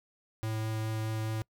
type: tone with vibrato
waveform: square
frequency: 110 Hz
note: A2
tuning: in tune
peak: -32 dBFS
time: 0.43-1.42 s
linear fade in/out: 0 ms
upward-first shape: triangle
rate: 4.8 Hz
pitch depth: 8 cents each way
effects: noise-tail reverb RT60 0.1 s tail -26 dB re dry